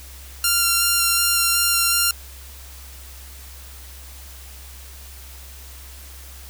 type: tone with vibrato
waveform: 5% pulse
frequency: 1384 Hz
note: F6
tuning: 16 cents flat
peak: -5 dBFS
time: 0.44-2.11 s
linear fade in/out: 2 ms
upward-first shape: square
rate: 2.7 Hz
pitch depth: 9 cents each way
effects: added 66 Hz sine -39 dBFS peak until 6.49 s + white hiss -43 dBFS RMS until 6.49 s